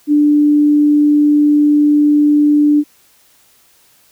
sine tone, 295.2 Hz, D4, 9 cents sharp, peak -7 dBFS, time 0.07-2.84 s, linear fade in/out 50 ms, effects white hiss -51 dBFS RMS until 4.11 s

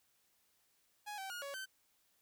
sawtooth tone with pitch steps, 833 / 772 / 1434 / 560 / 1541 Hz, G#5 / G5 / F6 / C#5 / G6, +5 / -27 / +45 / +18 / -30 cents, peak -39 dBFS, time 1.06-1.66 s, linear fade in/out 20 ms, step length 120 ms, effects white hiss -75 dBFS RMS until 2.21 s

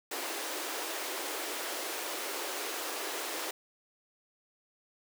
pink high-pass noise, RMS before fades -37 dBFS, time 0.11-3.51 s, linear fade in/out 5 ms, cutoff 310 Hz, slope 48 dB/octave, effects none

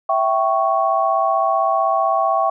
sine chord, C# diminished, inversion first, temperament equal with one note detuned, 659.3 / 775 / 1108.7 Hz, E5 / G5 / C#6, 0 / -20 / 0 cents, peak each -19 dBFS, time 0.09-2.5 s, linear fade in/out 5 ms, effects none

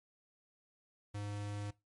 square tone, 102.8 Hz, G#2, 17 cents flat, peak -40 dBFS, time 1.14-1.71 s, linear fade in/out 10 ms, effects noise-tail reverb RT60 0.2 s tail -18 dB re dry + MP3 48 kbps

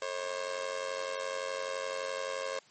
sawtooth tone with amplitude modulation, 537 Hz, C5, 45 cents sharp, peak -26 dBFS, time 0.02-2.59 s, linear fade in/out 2 ms, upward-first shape sine, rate 91.7 Hz, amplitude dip 90%, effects white hiss -61 dBFS RMS until 2.7 s + MP3 32 kbps

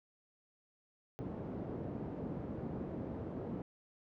pink band-pass noise, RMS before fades -42 dBFS, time 1.19-3.62 s, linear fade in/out 0 ms, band 120 to 450 Hz, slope 12 dB/octave, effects none

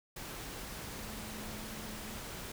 sine tone in noise, 215.1 Hz, A3, 39 cents flat, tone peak -48 dBFS, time 0.98-2.19 s, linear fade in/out 5 ms, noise pink, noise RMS -44 dBFS, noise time 0.16-2.52 s, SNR -7 dB, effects none

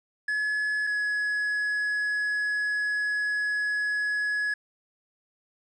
triangle tone pair in turn, 1702 / 1686.3 Hz, G#6 / G#6, +42 / +26 cents, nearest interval unison, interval 16 cents, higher first, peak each -23 dBFS, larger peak neither, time 0.28-0.87 / 0.87-4.54 s, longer second, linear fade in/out 5 ms, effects resampled to 24000 Hz + 10-bit

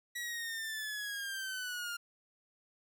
sawtooth linear sweep, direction down, 1935 to 1396.9 Hz, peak -34 dBFS, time 0.15-1.97 s, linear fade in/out 10 ms, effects none

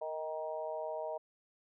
harmonic tone with a mistuned harmonic, 157.1 Hz, D#3, 17 cents sharp, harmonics 3 / 4 / 5 / 6, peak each -44 / -38 / -46 / -45 dBFS, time 0.01-1.18 s, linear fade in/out 10 ms, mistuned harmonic 3, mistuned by -22 cents, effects none

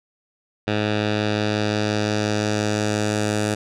10% pulse tone with low-pass filter sweep, 105.7 Hz, G#2, 31 cents sharp, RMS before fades -22 dBFS, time 0.67-3.55 s, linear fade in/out 10 ms, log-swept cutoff 3400 to 8500 Hz, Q 1.7, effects none

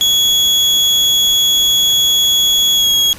35% pulse tone with pitch glide, 3354 to 3312 Hz, G#7 to G#7, +16 to -5 cents, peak -8 dBFS, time 0.01-3.13 s, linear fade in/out 0 ms, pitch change -21 cents, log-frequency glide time 2.74-2.87 s, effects pink hiss -34 dBFS RMS until 3.18 s + resampled to 32000 Hz

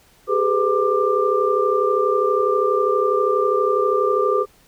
sine tone cluster, 394.3 / 426.6 / 502 / 1188 Hz, G4 / G#4 / B4 / D6, +10 / +46 / +28 / +20 cents, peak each -21 dBFS, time 0.27-4.46 s, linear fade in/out 50 ms, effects pink hiss -54 dBFS RMS until 4.67 s

